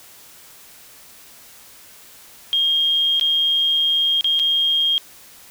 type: tone with dropouts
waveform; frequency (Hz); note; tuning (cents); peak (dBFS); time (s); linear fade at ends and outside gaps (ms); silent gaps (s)
sine; 3231; G#7; -48; -15; 2.53-4.98; 0; 3.197-3.211 / 4.209-4.244 / 4.392-4.397
effects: white hiss -45 dBFS RMS until 5.5 s